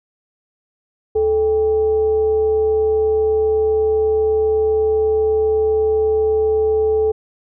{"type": "tone with frequency modulation", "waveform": "sine", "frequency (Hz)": 434, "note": "A4", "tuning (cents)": -24, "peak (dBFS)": -13, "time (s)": [1.15, 7.12], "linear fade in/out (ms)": 10, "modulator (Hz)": 359, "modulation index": 0.29, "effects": []}